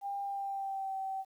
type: tone with pitch glide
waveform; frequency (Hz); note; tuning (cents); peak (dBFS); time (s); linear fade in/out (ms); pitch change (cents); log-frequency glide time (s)
sine; 799 to 770.4; G5 to G5; +33 to -30; -34; 0.01-1.25; 50; -63; 0.22-0.95
effects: 11-bit